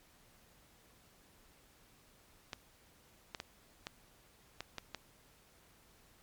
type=clicks; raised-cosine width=0.2 ms; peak=-23 dBFS; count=7; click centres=2.532 / 3.348 / 3.401 / 3.869 / 4.606 / 4.783 / 4.947 s; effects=pink hiss -65 dBFS RMS until 6.22 s + MP3 96 kbps